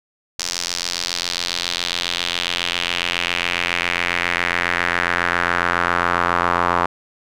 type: tone with band-pass filter sweep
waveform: sawtooth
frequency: 87.31 Hz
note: F2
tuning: in tune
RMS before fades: -21 dBFS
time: 0.39-6.86 s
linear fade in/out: 5 ms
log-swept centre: 5600 to 1100 Hz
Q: 2.4
effects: none